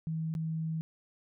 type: tone with dropouts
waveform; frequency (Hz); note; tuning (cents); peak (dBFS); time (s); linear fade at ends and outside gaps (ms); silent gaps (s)
sine; 160.5; E3; -46; -31; 0.07-0.81; 0; 0.34-0.351
effects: none